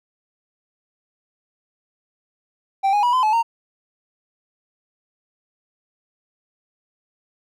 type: tone with pitch steps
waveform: triangle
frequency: 781 / 826 / 971 / 1021 / 860 / 922 Hz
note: G5 / G#5 / B5 / C6 / A5 / A#5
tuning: -7 / -10 / -30 / -43 / -40 / -19 cents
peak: -13 dBFS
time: 2.83-3.43 s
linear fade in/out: 20 ms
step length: 100 ms
effects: none